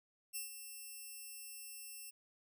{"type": "tone with ADSR envelope", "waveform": "5% pulse", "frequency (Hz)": 2700, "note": "E7", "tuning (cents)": 41, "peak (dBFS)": -30, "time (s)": [0.33, 2.11], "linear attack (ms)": 28, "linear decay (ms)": 130, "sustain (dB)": -9, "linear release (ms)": 17, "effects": []}